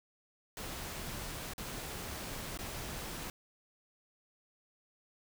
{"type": "noise with dropouts", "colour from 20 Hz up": "pink", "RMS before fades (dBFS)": -42, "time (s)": [0.57, 3.3], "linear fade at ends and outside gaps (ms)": 1, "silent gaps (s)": [[1.535, 1.58], [2.575, 2.589]], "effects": []}